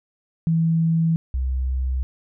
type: tone pair in turn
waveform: sine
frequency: 163.8 / 64.57 Hz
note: E3 / C2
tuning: -11 / -22 cents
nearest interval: octave + major third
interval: 1611 cents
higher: first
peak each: -16 / -20 dBFS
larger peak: first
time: 0.47-1.16 / 1.34-2.03 s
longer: neither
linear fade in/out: 0 ms
effects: none